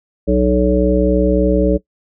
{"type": "harmonic tone with a mistuned harmonic", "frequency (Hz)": 61.74, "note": "B1", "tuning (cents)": 0, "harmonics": [1, 3, 5, 7, 9], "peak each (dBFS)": [-17, -17, -17, -17, -17], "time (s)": [0.27, 1.78], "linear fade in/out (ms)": 20, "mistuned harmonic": 9, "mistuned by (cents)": 17, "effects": ["noise-tail reverb RT60 0.1 s tail -19 dB re dry"]}